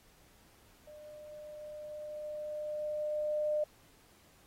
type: tone with level ramp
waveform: sine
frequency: 603 Hz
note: D5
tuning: 46 cents sharp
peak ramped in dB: -49 to -28 dBFS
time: 0.87-3.64 s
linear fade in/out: 5 ms
effects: pink hiss -64 dBFS RMS until 4.46 s + AAC 48 kbps